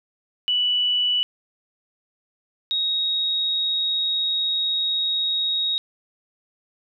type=tone pair in turn; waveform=sine; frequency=2960 / 3772 Hz; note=F#7 / A#7; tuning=0 / +20 cents; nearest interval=major third; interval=420 cents; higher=second; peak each=-18 / -20 dBFS; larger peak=first; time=0.48-1.23 / 2.71-5.78 s; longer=second; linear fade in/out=0 ms; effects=none